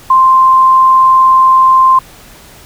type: tone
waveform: sine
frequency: 1046.5 Hz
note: C6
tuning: in tune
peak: -3 dBFS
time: 0.1-1.99 s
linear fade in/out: 5 ms
effects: pink hiss -37 dBFS RMS until 2.65 s